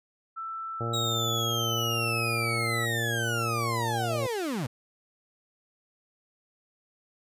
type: tone with pitch glide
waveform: sine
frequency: 1328 to 1300.7 Hz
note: E6 to E6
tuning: +12 to -24 cents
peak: -33 dBFS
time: 0.36-2.86 s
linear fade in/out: 20 ms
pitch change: -36 cents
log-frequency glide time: 0.73-1.4 s
type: harmonic tone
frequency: 116.1 Hz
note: A#2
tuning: 7 cents flat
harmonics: 1 / 2 / 3 / 4 / 5 / 6 / 7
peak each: -31 / -40 / -38 / -37 / -40 / -43 / -45 dBFS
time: 0.8-4.27 s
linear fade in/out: 10 ms
type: linear sweep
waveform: 35% pulse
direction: down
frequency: 3824 to 106.6 Hz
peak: -27 dBFS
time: 0.93-4.67 s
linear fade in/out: 10 ms
effects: resampled to 32000 Hz